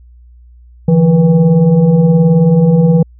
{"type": "tone with frequency modulation", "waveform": "sine", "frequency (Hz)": 168.9, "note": "E3", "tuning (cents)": 42, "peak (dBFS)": -5, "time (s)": [0.88, 3.03], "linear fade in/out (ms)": 5, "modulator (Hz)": 319, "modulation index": 0.75, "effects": ["added 60 Hz sine -37 dBFS peak until 3.19 s"]}